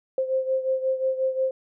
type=beating tone pair; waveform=sine; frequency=523.3 / 528.9 Hz; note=C5 / C5; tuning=0 / +19 cents; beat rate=5.6 Hz; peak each=-23 / -28 dBFS; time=0.18-1.51 s; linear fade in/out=2 ms; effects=none